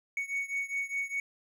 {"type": "beating tone pair", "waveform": "triangle", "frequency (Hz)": [2225, 2229.9], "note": ["C#7", "C#7"], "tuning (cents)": [6, 10], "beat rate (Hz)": 4.9, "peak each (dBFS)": [-32, -34], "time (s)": [0.17, 1.2], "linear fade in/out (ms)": 2, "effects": []}